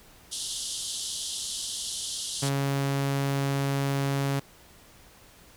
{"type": "band-pass noise", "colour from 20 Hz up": "pink", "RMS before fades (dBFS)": -34, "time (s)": [0.31, 2.5], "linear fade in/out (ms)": 20, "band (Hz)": [3000, 11000], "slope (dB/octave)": 96}
{"type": "tone", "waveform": "sawtooth", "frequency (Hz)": 138.59, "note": "C#3", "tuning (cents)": 0, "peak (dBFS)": -21, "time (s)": [2.42, 4.4], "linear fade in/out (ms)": 10}
{"effects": ["pink hiss -54 dBFS RMS until 5.56 s"]}